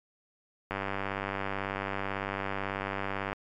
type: click train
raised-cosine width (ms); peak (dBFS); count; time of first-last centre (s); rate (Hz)
0.5; -17; 258; 0.71-3.33; 98.1
effects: MP3 96 kbps

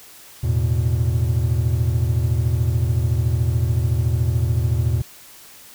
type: chord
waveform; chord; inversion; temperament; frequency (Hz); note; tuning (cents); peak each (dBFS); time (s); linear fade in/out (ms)
triangle; E suspended fourth; none; just; 82.41 / 109.88 / 123.61; E2 / A2 / B2; 0 / -2 / +2; -19; 0.43-5.02; 10
effects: white hiss -44 dBFS RMS until 5.74 s

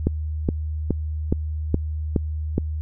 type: click train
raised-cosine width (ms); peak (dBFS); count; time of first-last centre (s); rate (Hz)
3; -6; 7; 0.07-2.58; 2.39
effects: added 77 Hz sine -24 dBFS peak until 2.81 s

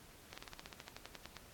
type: slowing click train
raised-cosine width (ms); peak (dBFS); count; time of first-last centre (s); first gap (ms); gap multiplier
0.2; -29; 15; 0.33-1.367; 46; 1.07
effects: pink hiss -59 dBFS RMS until 1.53 s + AAC 64 kbps

